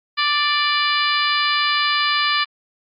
harmonic tone with a mistuned harmonic, 587.3 Hz, D5, in tune, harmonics 2 / 3 / 4 / 5 / 6 / 7 / 8, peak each -21 / -23 / -24 / -25 / -26 / -26 / -27 dBFS, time 0.17-2.45 s, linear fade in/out 20 ms, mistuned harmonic 8, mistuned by +46 cents, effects Opus 48 kbps

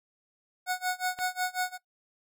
25% pulse tone with tremolo, 734 Hz, F#5, 14 cents flat, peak -22 dBFS, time 0.66-1.78 s, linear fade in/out 50 ms, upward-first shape sine, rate 5.5 Hz, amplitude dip 95%
click, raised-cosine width 0.3 ms, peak -24 dBFS, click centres 1.189 s
effects noise-tail reverb RT60 0.1 s tail -18 dB re dry

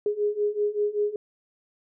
sine beating tone pair, 412.6 / 417.8 Hz, G#4 / G#4, -11 / +10 cents, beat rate 5.2 Hz, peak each -27 / -25 dBFS, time 0.06-1.16 s, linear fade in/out 2 ms, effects none

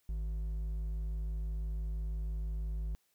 triangle tone with hard clipping, 53 Hz, G#1, 36 cents sharp, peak -35 dBFS, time 0.09-2.95 s, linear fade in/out 0 ms, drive 8 dB, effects white hiss -75 dBFS RMS until 3.14 s

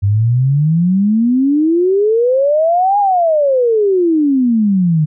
sine exponential two-way sweep, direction up then down, 96.9 to 830.6 to 148.7 Hz, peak -9 dBFS, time 0.02-5.06 s, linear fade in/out 20 ms, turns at 2.99 s, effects none

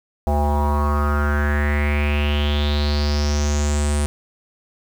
square tone with low-pass filter sweep, 73.42 Hz, D2, in tune, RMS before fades -19 dBFS, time 0.27-4.06 s, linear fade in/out 0 ms, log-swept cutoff 750 to 9300 Hz, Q 6.4, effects 7-bit

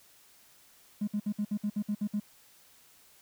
triangle tone bursts, 207.7 Hz, G#3, in tune, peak -24 dBFS, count 10, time 1.01-2.2 s, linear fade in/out 10 ms, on 65 ms, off 60 ms, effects tanh soft clip ceiling -25 dBFS + white hiss -60 dBFS RMS until 3.21 s

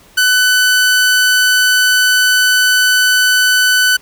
sawtooth tone, 1500 Hz, F#6, 23 cents sharp, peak -5 dBFS, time 0.17-3.97 s, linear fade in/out 10 ms, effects pink hiss -45 dBFS RMS until 4.01 s

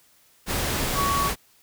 sine tone in noise, 1124 Hz, C#6, 24 cents sharp, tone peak -22 dBFS, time 0.94-1.31 s, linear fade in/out 50 ms, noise pink, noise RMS -26 dBFS, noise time 0.46-1.36 s, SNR +1 dB, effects white hiss -59 dBFS RMS until 1.62 s

